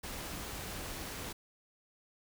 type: noise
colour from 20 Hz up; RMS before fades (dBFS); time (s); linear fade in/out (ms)
pink; -42; 0.03-1.33; 10
effects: none